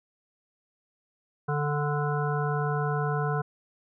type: harmonic tone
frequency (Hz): 146.83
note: D3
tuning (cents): 0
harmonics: 1 / 3 / 5 / 7 / 9 / 10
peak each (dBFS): -27 / -32 / -34 / -35 / -37 / -37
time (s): 1.48-3.42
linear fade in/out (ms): 10
effects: none